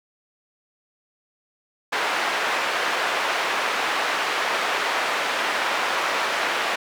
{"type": "band-pass noise", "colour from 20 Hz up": "white", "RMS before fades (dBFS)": -24, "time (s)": [1.92, 6.76], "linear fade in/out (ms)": 10, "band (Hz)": [500, 2000], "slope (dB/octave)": 12, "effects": []}